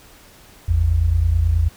sine tone pair together, 53.9 / 83.2 Hz, A1 / E2, -35 / +17 cents, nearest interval minor sixth, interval 752 cents, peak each -19 / -15 dBFS, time 0.68-1.69 s, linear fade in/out 10 ms, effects pink hiss -47 dBFS RMS until 1.76 s

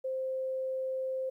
sine tone, 523.3 Hz, C5, in tune, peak -31 dBFS, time 0.04-1.3 s, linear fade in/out 10 ms, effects 12-bit

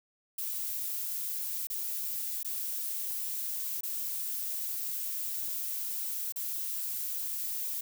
violet noise with dropouts, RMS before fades -35 dBFS, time 0.38-7.81 s, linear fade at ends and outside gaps 5 ms, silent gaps 1.671-1.7 / 2.431-2.446 / 3.809-3.833 / 6.323-6.359 s, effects none

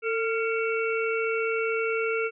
harmonic tone with a mistuned harmonic, 448.5 Hz, A4, 33 cents sharp, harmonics 1 / 3 / 5 / 6, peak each -26 / -31 / -33 / -34 dBFS, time 0.02-2.31 s, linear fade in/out 50 ms, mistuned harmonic 3, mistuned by +52 cents, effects none

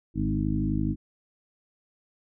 harmonic tone with a mistuned harmonic, 51.91 Hz, G#1, in tune, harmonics 1 / 2 / 3 / 4 / 5 / 6, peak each -31 / -31 / -31 / -31 / -31 / -31 dBFS, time 0.14-0.96 s, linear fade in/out 50 ms, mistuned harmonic 3, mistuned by -34 cents, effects none

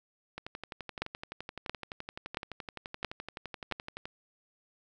two click trains, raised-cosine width 0.3 ms, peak -23 / -15 dBFS, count 44 / 5, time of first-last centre 0.38-4.055 / 1.02-3.723 s, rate 11.7 / 1.48 Hz, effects none

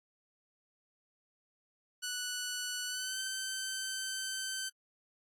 10% pulse tone with pitch glide, 1480 to 1542 Hz, F#6 to G6, 0 to -29 cents, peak -27 dBFS, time 2.02-4.7 s, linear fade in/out 20 ms, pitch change +71 cents, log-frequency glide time 2.86-3.2 s, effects AAC 64 kbps

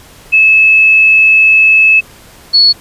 sine tone pair in turn, 2600 / 4393 Hz, E7 / C#8, -24 / -16 cents, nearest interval major sixth, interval 908 cents, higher second, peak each -3 dBFS, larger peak neither, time 0.32-2.01 / 2.53-2.73 s, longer first, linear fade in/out 20 ms, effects pink hiss -38 dBFS RMS until 2.8 s + resampled to 32000 Hz

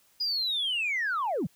sine linear sweep, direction down, 4976 to 117.7 Hz, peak -25 dBFS, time 0.2-1.47 s, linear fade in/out 10 ms, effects tanh soft clip ceiling -23 dBFS + white hiss -64 dBFS RMS until 1.55 s

